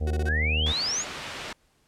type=harmonic tone; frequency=77 Hz; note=D#2; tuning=17 cents flat; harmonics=1 / 2 / 3 / 4 / 5 / 6 / 7 / 8 / 9 / 10; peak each=-24 / -40 / -38 / -46 / -47 / -39 / -44 / -51 / -49 / -50 dBFS; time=0-0.73 s; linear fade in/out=20 ms
type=tone bursts; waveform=35% pulse; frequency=370 Hz; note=F#4; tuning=in tune; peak=-30 dBFS; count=4; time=0.07-0.289 s; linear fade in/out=2 ms; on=36 ms; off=25 ms
type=exponential sweep; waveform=sine; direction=up; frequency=1477 to 7150 Hz; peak=-25 dBFS; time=0.25-1.05 s; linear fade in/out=50 ms
type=low-pass noise; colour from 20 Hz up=white; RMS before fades=-37 dBFS; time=0.66-1.53 s; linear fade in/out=5 ms; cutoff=3300 Hz; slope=12 dB/octave
effects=pink hiss -66 dBFS RMS until 1.87 s + low-pass 11000 Hz 12 dB/octave